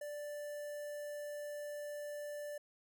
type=tone with notch filter; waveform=square; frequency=587.3 Hz; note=D5; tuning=in tune; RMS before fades=-44 dBFS; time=0.01-2.58 s; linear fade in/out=5 ms; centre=3600 Hz; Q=0.66; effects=none